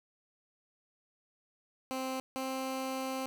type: tone pair in turn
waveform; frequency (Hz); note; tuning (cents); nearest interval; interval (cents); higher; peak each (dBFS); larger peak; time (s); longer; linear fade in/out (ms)
15% pulse; 261.6 / 263.3; C4 / C4; 0 / +11; unison; 11; second; -28; neither; 1.91-2.2 / 2.36-3.26; second; 0
effects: none